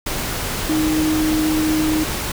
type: tone in noise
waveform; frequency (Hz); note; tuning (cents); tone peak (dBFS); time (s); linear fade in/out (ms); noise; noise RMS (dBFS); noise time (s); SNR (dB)
sine; 311.1; D#4; 0; -16; 0.69-2.04; 5; pink; -24; 0.06-2.32; +5
effects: none